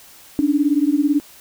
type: beating tone pair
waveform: sine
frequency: 282.5 / 300.5 Hz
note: C#4 / D4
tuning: +33 / +40 cents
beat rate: 18 Hz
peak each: -17 / -17 dBFS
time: 0.39-1.2 s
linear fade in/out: 0 ms
effects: white hiss -45 dBFS RMS until 1.4 s